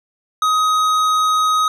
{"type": "tone with tanh clipping", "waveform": "triangle", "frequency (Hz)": 1259, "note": "D#6", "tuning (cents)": 20, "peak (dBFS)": -15, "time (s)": [0.42, 1.68], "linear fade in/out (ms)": 2, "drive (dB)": 17, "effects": []}